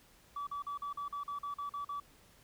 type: tone bursts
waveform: sine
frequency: 1149 Hz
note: D6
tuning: 38 cents flat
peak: -35 dBFS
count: 11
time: 0.36-2 s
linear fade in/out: 5 ms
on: 110 ms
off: 43 ms
effects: tanh soft clip ceiling -34 dBFS + pink hiss -63 dBFS RMS until 2.43 s